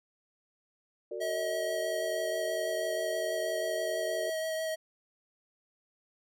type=chord; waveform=sine; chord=Gb augmented; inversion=none; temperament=equal with one note detuned; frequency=370 / 454.2 / 587.3 Hz; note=Gb4 / Bb4 / D5; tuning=0 / -45 / 0 cents; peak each=-39 / -39 / -40 dBFS; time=1.11-4.3 s; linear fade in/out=5 ms
type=tone with vibrato; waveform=square; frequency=638 Hz; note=D#5; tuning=43 cents sharp; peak=-32 dBFS; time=1.2-4.76 s; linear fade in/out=20 ms; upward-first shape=sine; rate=6.2 Hz; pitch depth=14 cents each way
effects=none